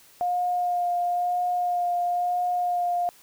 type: tone with vibrato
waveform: sine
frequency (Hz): 710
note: F5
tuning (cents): +28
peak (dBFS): -22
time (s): 0.21-3.09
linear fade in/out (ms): 0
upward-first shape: sine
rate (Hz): 1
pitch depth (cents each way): 14
effects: white hiss -54 dBFS RMS until 3.22 s

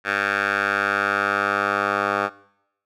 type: tone with band-pass filter sweep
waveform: 10% pulse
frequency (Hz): 100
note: G2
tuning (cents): +35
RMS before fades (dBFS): -22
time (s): 0.04-2.3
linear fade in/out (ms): 50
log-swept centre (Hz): 1700 to 1100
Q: 2.7
effects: noise-tail reverb RT60 0.8 s tail -21 dB re dry

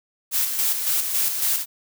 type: noise with tremolo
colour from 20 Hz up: blue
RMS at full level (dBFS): -21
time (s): 0.31-1.66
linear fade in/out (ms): 50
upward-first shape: square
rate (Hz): 3.6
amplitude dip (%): 45
effects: none

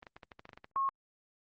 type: clicks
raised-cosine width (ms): 0.2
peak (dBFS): -27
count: 11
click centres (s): 0.029 / 0.068 / 0.165 / 0.232 / 0.318 / 0.394 / 0.454 / 0.492 / 0.532 / 0.575 / 0.644
type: tone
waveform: sine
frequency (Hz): 1086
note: C#6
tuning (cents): -36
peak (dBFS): -28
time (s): 0.76-0.89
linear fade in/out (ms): 0
effects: low-pass 2000 Hz 12 dB/octave + Opus 24 kbps

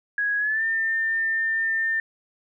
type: tone with pitch glide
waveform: sine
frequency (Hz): 1661.2 to 1801.1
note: G#6 to A6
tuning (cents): 0 to +40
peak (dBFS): -21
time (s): 0.18-2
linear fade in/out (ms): 2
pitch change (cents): +140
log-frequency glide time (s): 0.38-0.64
effects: none

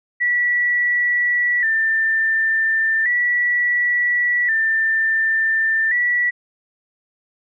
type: tone with vibrato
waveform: sine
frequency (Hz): 1864.7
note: A#6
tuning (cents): 0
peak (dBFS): -15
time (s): 0.2-6.31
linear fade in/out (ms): 20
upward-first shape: square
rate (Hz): 0.35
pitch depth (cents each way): 74
effects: none

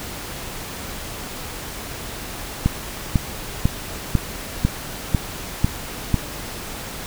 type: click train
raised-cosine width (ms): 5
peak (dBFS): -3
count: 8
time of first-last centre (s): 2.66-6.143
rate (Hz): 2.01
effects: pink hiss -32 dBFS RMS until 7.06 s

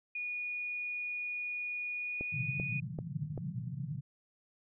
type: tone with pitch glide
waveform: sine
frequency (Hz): 2453 to 2469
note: D#7 to D#7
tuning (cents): -25 to -14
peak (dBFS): -35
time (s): 0.15-2.8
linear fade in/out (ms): 5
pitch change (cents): +11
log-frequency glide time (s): 1.94-2.54
type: click train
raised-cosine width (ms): 2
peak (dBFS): -26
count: 4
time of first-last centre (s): 2.21-3.377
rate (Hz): 2.57
type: band-pass noise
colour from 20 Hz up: pink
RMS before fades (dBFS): -39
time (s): 2.32-4.01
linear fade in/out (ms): 10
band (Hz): 120 to 170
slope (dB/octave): 48
effects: none

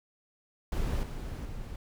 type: noise with level steps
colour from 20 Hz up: brown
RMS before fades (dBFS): -30 / -37 / -40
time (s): 0.72-1.76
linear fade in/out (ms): 2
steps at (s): 1.03 / 1.45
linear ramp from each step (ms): 2
effects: none

